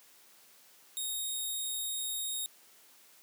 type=tone; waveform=10% pulse; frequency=3729 Hz; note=A#7; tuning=in tune; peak=-26 dBFS; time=0.97-2.46 s; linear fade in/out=0 ms; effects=white hiss -60 dBFS RMS until 3.22 s + high-pass 200 Hz 12 dB/octave